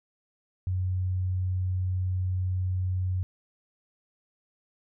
sine tone, 92.2 Hz, F#2, 6 cents flat, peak -25 dBFS, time 0.67-3.23 s, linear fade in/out 0 ms, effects none

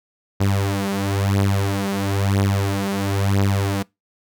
sawtooth beating tone pair, 98.3 / 99.3 Hz, G2 / G2, +5 / +23 cents, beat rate 1 Hz, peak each -17 dBFS, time 0.4-3.83 s, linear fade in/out 10 ms, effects noise-tail reverb RT60 0.2 s tail -24 dB re dry

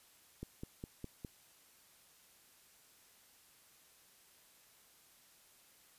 click train, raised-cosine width 3 ms, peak -30 dBFS, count 5, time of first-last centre 0.43-1.248 s, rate 4.89 Hz, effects white hiss -65 dBFS RMS until 5.98 s + resampled to 32000 Hz

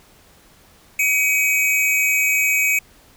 square tone pair together, 2267 / 2530 Hz, C#7 / D#7, +38 / +28 cents, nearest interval major second, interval 190 cents, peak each -19 dBFS, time 0.99-2.79 s, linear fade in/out 5 ms, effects pink hiss -51 dBFS RMS until 3.16 s

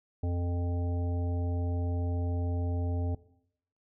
harmonic tone, 87.31 Hz, F2, in tune, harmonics 1 / 3 / 5 / 7 / 9, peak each -28 / -38 / -42 / -45 / -47 dBFS, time 0.23-3.15 s, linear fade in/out 5 ms, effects noise-tail reverb RT60 0.7 s tail -18 dB re dry

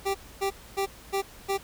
25% pulse tone bursts, 392 Hz, G4, in tune, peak -21 dBFS, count 5, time 0.05-1.58 s, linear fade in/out 20 ms, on 98 ms, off 260 ms, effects added 57 Hz sine -53 dBFS peak until 1.63 s + pink hiss -49 dBFS RMS until 1.63 s

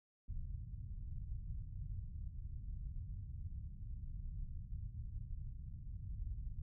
pink low-pass noise, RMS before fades -45 dBFS, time 0.28-6.62 s, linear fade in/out 5 ms, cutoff 120 Hz, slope 24 dB/octave, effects none

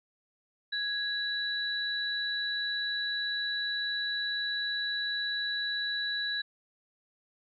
sine tone pair together, 1661.2 / 3942 Hz, G#6 / B7, 0 / -4 cents, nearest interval octave + minor third, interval 1496 cents, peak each -33 / -32 dBFS, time 0.72-6.42 s, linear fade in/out 10 ms, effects none

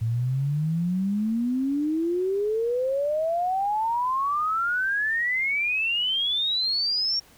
sine exponential sweep, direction up, 110 to 5588 Hz, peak -22 dBFS, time 0.01-7.2 s, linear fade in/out 10 ms, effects pink hiss -54 dBFS RMS until 7.37 s

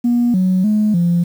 sine tone with pitch steps, 240.1 / 185.5 / 212.4 / 172.7 Hz, B3 / F#3 / G#3 / F3, -49 / +5 / +39 / -19 cents, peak -10 dBFS, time 0.04-1.24 s, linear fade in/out 10 ms, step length 300 ms, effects tanh soft clip ceiling -8 dBFS + 7-bit

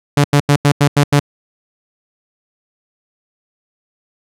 sawtooth tone bursts, 144 Hz, D3, 34 cents flat, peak -4 dBFS, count 7, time 0.17-1.197 s, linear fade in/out 5 ms, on 73 ms, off 86 ms, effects low-pass 11000 Hz 12 dB/octave

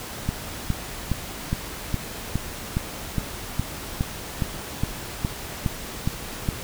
click train, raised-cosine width 5 ms, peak -10 dBFS, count 16, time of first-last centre 0.29-6.488 s, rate 2.42 Hz, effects pink hiss -35 dBFS RMS until 6.63 s

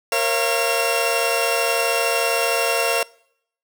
sawtooth tone cluster, 465.7 / 544 / 682 / 2739 Hz, A#4 / C#5 / F5 / F7, -2 / -33 / -41 / -34 cents, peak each -20 dBFS, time 0.12-3.03 s, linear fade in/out 2 ms, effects noise-tail reverb RT60 0.7 s tail -24 dB re dry

